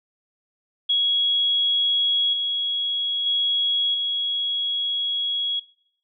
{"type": "tone with level steps", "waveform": "sine", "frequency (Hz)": 3326, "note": "G#7", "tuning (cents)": 2, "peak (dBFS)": [-17, -21, -18, -21], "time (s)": [0.89, 5.6], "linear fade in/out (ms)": 10, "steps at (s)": [2.33, 3.26, 3.94], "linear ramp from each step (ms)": 5, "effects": ["noise-tail reverb RT60 0.7 s tail -21 dB re dry"]}